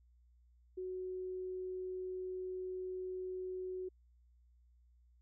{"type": "tone", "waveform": "sine", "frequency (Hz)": 370, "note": "F#4", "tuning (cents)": 0, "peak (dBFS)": -39, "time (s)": [0.77, 3.89], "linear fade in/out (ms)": 10, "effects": ["added 60 Hz sine -64 dBFS peak until 5.21 s"]}